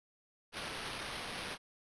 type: noise with sample-and-hold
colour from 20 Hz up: violet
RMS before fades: -42 dBFS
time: 0.52-1.58 s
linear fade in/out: 50 ms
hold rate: 7350 Hz
effects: resampled to 24000 Hz